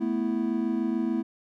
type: chord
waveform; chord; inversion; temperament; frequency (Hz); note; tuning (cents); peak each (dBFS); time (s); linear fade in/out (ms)
triangle; A suspended second; none; equal; 220 / 246.9 / 329.6; A3 / B3 / E4; 0 / 0 / 0; -27; 0-1.23; 20
effects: none